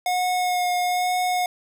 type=tone with vibrato; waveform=square; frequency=723 Hz; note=F#5; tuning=40 cents flat; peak=-21 dBFS; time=0.06-1.46 s; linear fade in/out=2 ms; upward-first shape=sine; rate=1.1 Hz; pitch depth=14 cents each way; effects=none